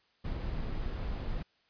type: noise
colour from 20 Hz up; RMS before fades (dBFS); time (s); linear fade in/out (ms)
brown; -35; 0.24-1.43; 10
effects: white hiss -70 dBFS RMS until 1.69 s + resampled to 11025 Hz